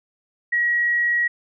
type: tone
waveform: sine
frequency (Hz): 1908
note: A#6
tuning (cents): +40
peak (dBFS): -17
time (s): 0.52-1.28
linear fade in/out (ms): 10
effects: none